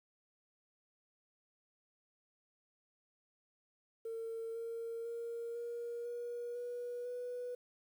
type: tone with pitch steps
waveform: sine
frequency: 454.1 / 460.2 / 466.3 / 472.6 / 478.9 / 485.3 / 491.8 Hz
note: A#4 / A#4 / A#4 / A#4 / A#4 / B4 / B4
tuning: -45 / -22 / +1 / +24 / +47 / -30 / -7 cents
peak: -38 dBFS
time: 4.05-7.55 s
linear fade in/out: 5 ms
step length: 500 ms
effects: tanh soft clip ceiling -36 dBFS + 11-bit